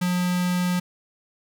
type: tone with notch filter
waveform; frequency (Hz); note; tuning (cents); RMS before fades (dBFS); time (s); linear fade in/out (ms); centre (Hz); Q
square; 179.3; F3; +46; -23; 0.01-0.8; 10; 440; 0.82
effects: none